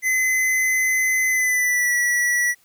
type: tone with pitch glide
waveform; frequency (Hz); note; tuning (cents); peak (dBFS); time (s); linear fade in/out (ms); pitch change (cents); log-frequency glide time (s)
square; 2037 to 1943.9; C7 to B6; -47 to -28; -18; 0.02-2.55; 50; -81; 1.28-1.94
effects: white hiss -59 dBFS RMS until 2.64 s